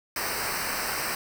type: noise with comb filter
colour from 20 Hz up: pink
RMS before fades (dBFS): -30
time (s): 0.16-1.15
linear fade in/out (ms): 2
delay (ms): 0.29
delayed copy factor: -0.85
effects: none